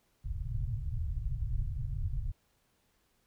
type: low-pass noise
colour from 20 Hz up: pink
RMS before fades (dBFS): -34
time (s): 0.24-2.32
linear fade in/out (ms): 10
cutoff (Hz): 140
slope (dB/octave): 96
effects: pink hiss -73 dBFS RMS until 3.26 s